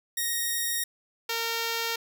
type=tone pair in turn; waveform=5% pulse; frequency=1868 / 459.8 Hz; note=A#6 / A#4; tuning=+3 / -24 cents; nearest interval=2 octaves; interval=2427 cents; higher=first; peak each=-16 dBFS; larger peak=neither; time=0.17-0.84 / 1.29-1.96 s; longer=neither; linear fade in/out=5 ms; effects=none